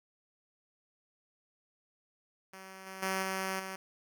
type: tone with level steps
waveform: 5% pulse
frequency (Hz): 190.4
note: F#3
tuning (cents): +50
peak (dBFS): -36 / -32 / -20 / -22 / -28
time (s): 2.53-3.76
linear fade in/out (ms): 5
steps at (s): 2.86 / 3.02 / 3.22 / 3.59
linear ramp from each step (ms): 10
effects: none